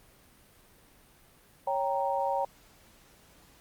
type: chord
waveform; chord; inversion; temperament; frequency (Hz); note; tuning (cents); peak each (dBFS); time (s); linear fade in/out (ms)
sine; G diminished; second; equal; 554.4 / 784 / 932.3; Db5 / G5 / Bb5; 0 / 0 / 0; -31; 1.67-2.45; 5
effects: pink hiss -59 dBFS RMS until 3.6 s + Opus 32 kbps